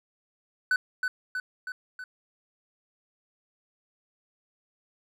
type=tone with echo; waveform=triangle; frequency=1500 Hz; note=F#6; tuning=23 cents sharp; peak=-19 dBFS; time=0.71-0.76 s; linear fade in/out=2 ms; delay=320 ms; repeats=4; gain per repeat=-4 dB; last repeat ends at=2.04 s; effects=none